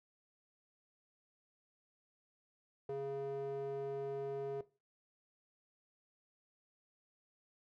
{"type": "tone with band-pass filter", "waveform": "square", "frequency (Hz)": 138.1, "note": "C#3", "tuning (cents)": -6, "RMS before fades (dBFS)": -41, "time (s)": [2.89, 4.61], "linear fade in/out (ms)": 2, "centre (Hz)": 490, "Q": 8.1, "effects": ["noise-tail reverb RT60 0.3 s tail -17 dB re dry"]}